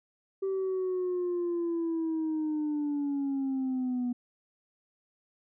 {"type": "linear sweep", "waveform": "sine", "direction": "down", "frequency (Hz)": [388.3, 243.1], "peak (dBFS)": -26, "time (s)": [0.42, 4.13], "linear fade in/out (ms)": 10, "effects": ["tanh soft clip ceiling -26 dBFS"]}